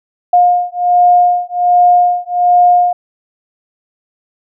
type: beating tone pair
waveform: sine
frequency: 711 / 712.3 Hz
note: F5 / F5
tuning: +31 / +34 cents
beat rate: 1.3 Hz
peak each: -10 dBFS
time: 0.33-2.93 s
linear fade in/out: 5 ms
effects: none